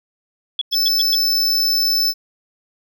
sine tone bursts, 3375 Hz, G#7, 27 cents sharp, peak -17 dBFS, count 5, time 0.59-1.15 s, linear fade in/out 2 ms, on 24 ms, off 110 ms
square tone, 5274 Hz, E8, in tune, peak -15 dBFS, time 0.71-2.14 s, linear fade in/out 50 ms
effects none

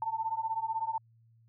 sine beating tone pair, 885 / 901 Hz, A5 / A5, +10 / +41 cents, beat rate 16 Hz, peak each -34 / -33 dBFS, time 0.02-0.98 s, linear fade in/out 2 ms, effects added 114 Hz sine -60 dBFS peak until 1.48 s

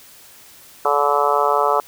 harmonic tone, 144.5 Hz, D3, 28 cents flat, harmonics 3 / 4 / 5 / 6 / 7 / 8 / 9, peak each -22 / -22 / -22 / -22 / -22 / -22 / -22 dBFS, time 0.85-1.8 s, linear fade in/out 2 ms, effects white hiss -45 dBFS RMS until 1.87 s

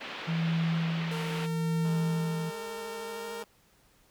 white band-pass noise, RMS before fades -40 dBFS, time 0-1.47 s, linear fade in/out 20 ms, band 180 to 3300 Hz, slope 24 dB/octave
sine tone with tremolo, 164.81 Hz, E3, in tune, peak -25 dBFS, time 0.27-2.51 s, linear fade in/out 20 ms, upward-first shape sine, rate 0.76 Hz, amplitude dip 55%
sawtooth tone with pitch glide, 456.4 to 462.2 Hz, A#4 to A#4, -37 to -15 cents, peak -33 dBFS, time 1.11-3.43 s, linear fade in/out 5 ms, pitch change +22 cents, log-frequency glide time 3.01-3.31 s
10% pulse tone with vibrato, 207.1 Hz, G#3, 5 cents flat, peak -35 dBFS, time 1.85-3.44 s, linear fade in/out 0 ms, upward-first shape sine, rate 13 Hz, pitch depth 48 cents each way
effects pink hiss -64 dBFS RMS until 4.1 s

